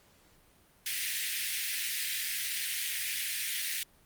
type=high-pass noise; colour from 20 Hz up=pink; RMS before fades=-33 dBFS; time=0.86-3.83 s; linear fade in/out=2 ms; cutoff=1800 Hz; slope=48 dB/octave; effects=pink hiss -63 dBFS RMS until 4.05 s + Opus 48 kbps